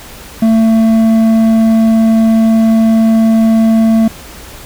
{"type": "tone with hard clipping", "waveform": "sine", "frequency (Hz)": 223.6, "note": "A3", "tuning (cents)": 28, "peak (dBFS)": -7, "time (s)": [0.42, 4.08], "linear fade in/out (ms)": 5, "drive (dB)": 6, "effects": ["added 60 Hz sine -41 dBFS peak until 4.65 s", "pink hiss -32 dBFS RMS until 4.65 s"]}